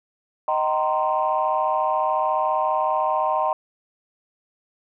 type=chord; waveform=sine; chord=C minor seventh; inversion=first; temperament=equal with one note detuned; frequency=622.3 / 767.4 / 932.3 / 1046.5 Hz; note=Eb5 / G5 / Bb5 / C6; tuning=0 / -37 / 0 / 0 cents; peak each=-24 dBFS; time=0.48-3.53 s; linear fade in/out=2 ms; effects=tanh soft clip ceiling -10 dBFS